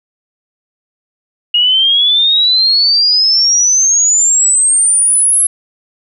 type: exponential sweep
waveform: sine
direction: up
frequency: 2862 to 11060 Hz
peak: -7 dBFS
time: 1.54-5.47 s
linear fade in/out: 5 ms
effects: none